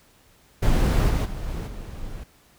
brown noise with level steps, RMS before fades -18 / -21 / -31 / -29 / -35 dBFS, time 0.62-2.24 s, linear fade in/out 10 ms, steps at 1.09 / 1.24 / 1.47 / 1.66 s, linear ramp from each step 20 ms, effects pink hiss -57 dBFS RMS until 2.58 s

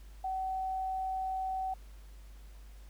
sine tone, 758 Hz, F#5, 42 cents sharp, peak -32 dBFS, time 0.24-1.74 s, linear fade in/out 5 ms, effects added 50 Hz sine -48 dBFS peak until 2.89 s + pink hiss -63 dBFS RMS until 2.89 s

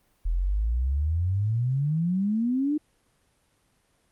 sine exponential sweep, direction up, 39.83 to 308.3 Hz, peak -22 dBFS, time 0.25-2.78 s, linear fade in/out 10 ms, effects pink hiss -67 dBFS RMS until 4.11 s + Opus 32 kbps

